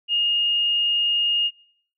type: tone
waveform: sine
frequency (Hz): 2845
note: F7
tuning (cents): +31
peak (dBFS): -18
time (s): 0.08-1.51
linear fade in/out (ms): 50
effects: noise-tail reverb RT60 0.7 s tail -25 dB re dry